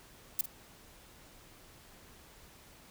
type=noise with echo; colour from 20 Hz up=violet; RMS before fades=-29 dBFS; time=0.39-0.41 s; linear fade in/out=2 ms; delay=48 ms; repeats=1; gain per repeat=-12 dB; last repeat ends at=0.458 s; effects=pink hiss -57 dBFS RMS until 2.9 s